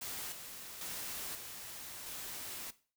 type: noise with level steps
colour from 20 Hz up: white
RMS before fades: -42 / -48 / -42 / -47 / -44 dBFS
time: 0.01-2.71 s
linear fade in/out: 10 ms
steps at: 0.32 / 0.81 / 1.35 / 2.06 s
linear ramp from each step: 2 ms
effects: noise-tail reverb RT60 0.4 s tail -17 dB re dry